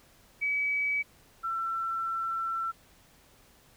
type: tone pair in turn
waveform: sine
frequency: 2282 / 1343.8 Hz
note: C#7 / E6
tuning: +50 / +33 cents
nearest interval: major sixth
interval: 917 cents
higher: first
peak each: -26 / -29 dBFS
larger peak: first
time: 0.41-1.03 / 1.43-2.72 s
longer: second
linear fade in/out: 20 ms
effects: pink hiss -60 dBFS RMS until 3.76 s